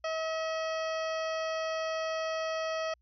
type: harmonic tone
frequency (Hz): 641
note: E5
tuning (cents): -49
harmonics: 1 / 2 / 3 / 4 / 5 / 7 / 8 / 9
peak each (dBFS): -32 / -38 / -42 / -44 / -46 / -49 / -50 / -51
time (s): 0.04-2.94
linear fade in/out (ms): 5
effects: added 60 Hz sine -66 dBFS peak until 3.01 s